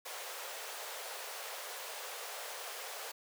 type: high-pass noise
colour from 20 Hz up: pink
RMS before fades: -44 dBFS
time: 0.05-3.12 s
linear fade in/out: 10 ms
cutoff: 450 Hz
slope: 48 dB/octave
effects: none